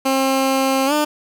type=tone with pitch glide; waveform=15% pulse; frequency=267.1 to 299.8 Hz; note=C4 to D4; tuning=+36 to +36 cents; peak=-9 dBFS; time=0.05-1.05 s; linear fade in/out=10 ms; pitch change=+200 cents; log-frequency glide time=0.86-0.93 s; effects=none